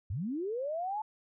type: linear sweep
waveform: sine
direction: up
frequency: 76.5 to 880 Hz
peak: -32 dBFS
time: 0.1-1.02 s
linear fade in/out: 5 ms
effects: none